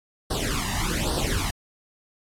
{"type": "noise with flanger", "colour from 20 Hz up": "pink", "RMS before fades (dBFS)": -26, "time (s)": [0.3, 1.51], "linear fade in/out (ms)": 10, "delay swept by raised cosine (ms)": [0.21, 1.07], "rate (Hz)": 1.2, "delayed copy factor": 0.9, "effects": ["low-pass 11000 Hz 12 dB/octave", "AAC 64 kbps"]}